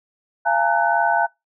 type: tone cluster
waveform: sine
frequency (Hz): 686 / 832 / 915 / 1501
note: F5 / G#5 / A#5 / F#6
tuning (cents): -31 / +3 / -32 / +24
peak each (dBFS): -21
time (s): 0.45-1.27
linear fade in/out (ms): 20
effects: noise-tail reverb RT60 0.2 s tail -24 dB re dry